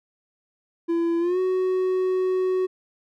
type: tone with pitch glide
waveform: triangle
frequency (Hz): 336.8 to 371.6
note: E4 to F#4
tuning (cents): +37 to +7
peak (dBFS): -18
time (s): 0.88-2.67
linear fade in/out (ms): 20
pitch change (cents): +170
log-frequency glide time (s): 1.19-1.39
effects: none